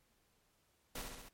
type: noise with echo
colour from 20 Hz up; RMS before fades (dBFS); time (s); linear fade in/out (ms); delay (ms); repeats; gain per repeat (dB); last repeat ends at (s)
pink; -43; 0.95-1.02; 5; 67; 4; -3; 1.288
effects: pink hiss -75 dBFS RMS until 1.33 s + MP3 64 kbps